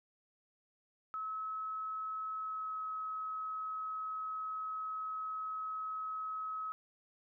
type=tone with pitch glide; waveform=sine; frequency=1290 to 1281.1 Hz; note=E6 to E6; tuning=-38 to -50 cents; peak=-37 dBFS; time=1.14-6.72 s; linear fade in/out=0 ms; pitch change=-12 cents; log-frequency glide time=2.35-2.81 s; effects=none